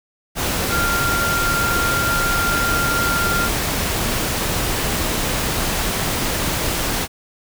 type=tone in noise; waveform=sine; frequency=1390 Hz; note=F6; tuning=9 cents flat; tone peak=-19 dBFS; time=0.69-3.5 s; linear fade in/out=50 ms; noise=pink; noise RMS=-21 dBFS; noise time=0.35-7.08 s; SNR=-1 dB; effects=none